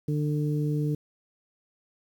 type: harmonic tone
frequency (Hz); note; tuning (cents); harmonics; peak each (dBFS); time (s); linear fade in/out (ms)
149.1; D3; +27; 1 / 2 / 3; -25 / -31 / -35; 0.08-0.95; 5
effects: 9-bit